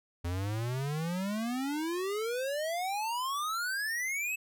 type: exponential sweep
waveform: square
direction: up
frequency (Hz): 84.2 to 2637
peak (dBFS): -32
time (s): 0.24-4.36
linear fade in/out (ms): 10
effects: none